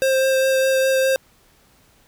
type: tone with vibrato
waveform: square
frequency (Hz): 529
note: C5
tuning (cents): +19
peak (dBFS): -16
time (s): 0.02-1.16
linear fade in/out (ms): 0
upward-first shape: sine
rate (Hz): 4.9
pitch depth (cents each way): 10
effects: pink hiss -56 dBFS RMS until 2.07 s